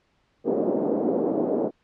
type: band-pass noise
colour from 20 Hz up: pink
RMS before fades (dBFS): -24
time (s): 0.44-1.71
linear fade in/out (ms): 50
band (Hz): 250 to 570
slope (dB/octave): 24
effects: pink hiss -67 dBFS RMS until 1.83 s + low-pass 4000 Hz 12 dB/octave